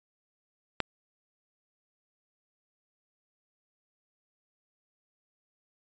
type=click; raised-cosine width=0.3 ms; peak=-10 dBFS; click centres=0.803 s; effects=resampled to 16000 Hz